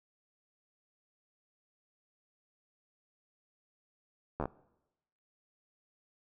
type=slowing click train; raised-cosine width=1 ms; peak=-20 dBFS; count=5; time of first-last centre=4.4-4.456 s; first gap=12 ms; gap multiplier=1.1; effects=noise-tail reverb RT60 0.9 s tail -21 dB re dry